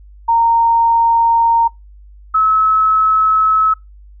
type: tone pair in turn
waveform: sine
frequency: 924 / 1293.6 Hz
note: A#5 / E6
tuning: -16 / -33 cents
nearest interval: tritone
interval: 583 cents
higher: second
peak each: -9 dBFS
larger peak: neither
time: 0.28-1.68 / 2.34-3.74 s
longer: neither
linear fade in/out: 10 ms
effects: noise-tail reverb RT60 0.2 s tail -25 dB re dry + added 50 Hz sine -37 dBFS peak until 4.2 s